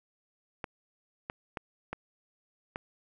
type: clicks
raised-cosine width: 0.5 ms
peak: -20 dBFS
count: 5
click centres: 0.642 / 1.299 / 1.572 / 1.93 / 2.759 s
effects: none